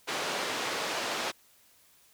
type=band-pass noise; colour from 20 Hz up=pink; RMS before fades=-33 dBFS; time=0.07-1.32 s; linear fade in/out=20 ms; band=410 to 5700 Hz; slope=12 dB/octave; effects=white hiss -62 dBFS RMS until 2.13 s